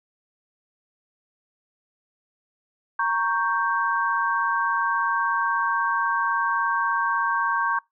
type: chord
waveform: sine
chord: G diminished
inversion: first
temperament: equal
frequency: 932.3 / 1108.7 / 1568 Hz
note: Bb5 / Db6 / G6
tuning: 0 / 0 / 0 cents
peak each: -26 / -24 / -25 dBFS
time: 2.99-7.79 s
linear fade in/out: 5 ms
effects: noise-tail reverb RT60 0.2 s tail -25 dB re dry